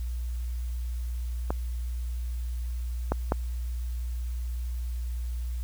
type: clicks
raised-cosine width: 1 ms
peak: -14 / -11 / -10 dBFS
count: 3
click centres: 1.505 / 3.12 / 3.321 s
effects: added 60 Hz sine -29 dBFS peak until 5.63 s + white hiss -54 dBFS RMS until 5.63 s